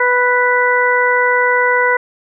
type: harmonic tone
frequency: 493.9 Hz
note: B4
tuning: in tune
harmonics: 1 / 2 / 3 / 4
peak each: -16 / -16 / -16 / -16 dBFS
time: 0-1.97 s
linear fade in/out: 5 ms
effects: none